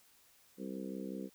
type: harmonic tone with a mistuned harmonic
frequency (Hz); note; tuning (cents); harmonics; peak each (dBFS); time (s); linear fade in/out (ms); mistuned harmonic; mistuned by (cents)
65.41; C2; 0; 3 / 4 / 5 / 6 / 7 / 8; -43 / -45 / -47 / -49 / -50 / -51; 0.57-1.3; 50; 8; -25
effects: white hiss -66 dBFS RMS until 1.34 s